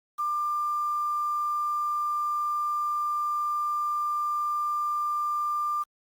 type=tone with quantisation; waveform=sine; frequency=1193 Hz; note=D6; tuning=27 cents sharp; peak=-25 dBFS; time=0.18-5.84 s; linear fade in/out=20 ms; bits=8; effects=Opus 48 kbps